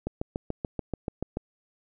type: click train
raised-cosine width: 2 ms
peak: -16 dBFS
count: 10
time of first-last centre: 0.07-1.371 s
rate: 6.92 Hz
effects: none